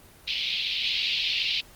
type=band-pass noise; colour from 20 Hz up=pink; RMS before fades=-27 dBFS; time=0.27-1.61 s; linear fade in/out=10 ms; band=2500 to 4400 Hz; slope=48 dB/octave; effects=pink hiss -52 dBFS RMS until 1.75 s + Opus 24 kbps